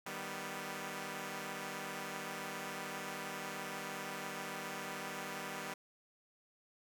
5% pulse chord, Eb augmented, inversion none, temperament equal, 155.56 / 196 / 246.9 Hz, Eb3 / G3 / B3, 0 / 0 / 0 cents, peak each -36 / -33 / -34 dBFS, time 0.06-5.74 s, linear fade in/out 5 ms, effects none

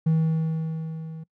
triangle tone with level ramp, 160.4 Hz, E3, 47 cents flat, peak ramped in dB -14 to -33 dBFS, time 0.06-1.24 s, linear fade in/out 10 ms, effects noise-tail reverb RT60 0.1 s tail -23 dB re dry + tanh soft clip ceiling -11 dBFS

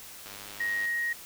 click train, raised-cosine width 0.2 ms, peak -26 dBFS, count 61, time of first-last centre 0.26-0.854 s, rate 101 Hz
sine tone, 1882 Hz, A#6, 16 cents sharp, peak -27 dBFS, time 0.6-1.13 s, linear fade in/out 5 ms
effects white hiss -46 dBFS RMS until 1.25 s

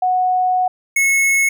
sine / square tone pair in turn, 736 / 2188 Hz, F#5 / C#7, -9 / -23 cents, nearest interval octave + perfect fifth, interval 1886 cents, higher second, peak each -13 dBFS, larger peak neither, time 0.02-0.68 / 0.96-1.49 s, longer first, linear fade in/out 5 ms, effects none

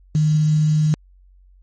sine tone with quantisation, 153.5 Hz, D#3, 23 cents flat, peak -13 dBFS, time 0.15-0.94 s, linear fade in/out 0 ms, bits 6, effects added 46 Hz sine -47 dBFS peak until 1.62 s + MP3 32 kbps

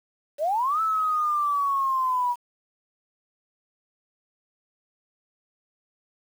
sine linear two-way sweep, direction up then down, 553 to 1318.5 to 960 Hz, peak -21 dBFS, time 0.38-2.36 s, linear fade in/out 50 ms, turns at 0.81 s, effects 8-bit

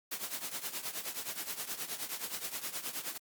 white noise with tremolo, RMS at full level -36 dBFS, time 0.11-3.18 s, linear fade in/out 10 ms, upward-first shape triangle, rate 9.5 Hz, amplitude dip 85%, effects high-pass 150 Hz 12 dB/octave + Opus 48 kbps

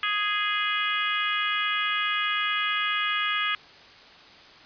harmonic tone, 415.3 Hz, G#4, in tune, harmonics 3 / 4 / 5 / 6 / 7 / 8, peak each -29 / -30 / -31 / -32 / -32 / -33 dBFS, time 0.03-3.55 s, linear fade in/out 2 ms, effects white hiss -49 dBFS RMS until 4.65 s + resampled to 11025 Hz

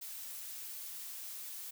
blue noise, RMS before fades -45 dBFS, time 0.01-1.71 s, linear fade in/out 10 ms, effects none

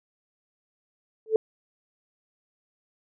sine tone with exponential growth, 439.8 Hz, A4, 1 cent flat, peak -12 dBFS, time 1.26-1.36 s, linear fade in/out 1 ms, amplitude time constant 21 ms, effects none

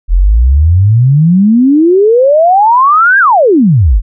sine exponential two-way sweep, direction up then down, 40.17 to 1644 to 40.17 Hz, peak -3 dBFS, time 0.08-4.02 s, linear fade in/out 50 ms, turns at 3.19 s, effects none

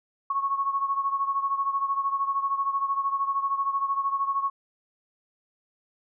sine beating tone pair, 1100 / 1113 Hz, C#6 / C#6, -14 / +7 cents, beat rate 13 Hz, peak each -25 / -30 dBFS, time 0.3-4.5 s, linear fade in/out 5 ms, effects none

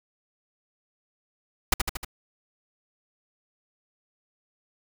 pink noise with echo, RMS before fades -19 dBFS, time 1.72-1.74 s, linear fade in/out 5 ms, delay 77 ms, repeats 4, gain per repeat -4 dB, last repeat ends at 2.048 s, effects none

